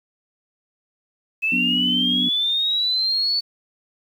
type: linear sweep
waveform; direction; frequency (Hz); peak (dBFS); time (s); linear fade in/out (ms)
sine; up; 2582 to 4490; -18; 1.42-3.41; 20
type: chord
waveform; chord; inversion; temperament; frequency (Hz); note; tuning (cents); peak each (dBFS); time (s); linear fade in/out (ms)
sine; B minor; second; equal with one note detuned; 182.03 / 246.9 / 293.7; F#3 / B3 / D4; -28 / 0 / 0; -28 / -24 / -30; 1.52-2.29; 5
effects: 8-bit